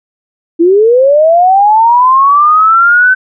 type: linear sweep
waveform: sine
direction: up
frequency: 323.7 to 1530 Hz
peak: -3 dBFS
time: 0.59-3.15 s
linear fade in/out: 20 ms
effects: none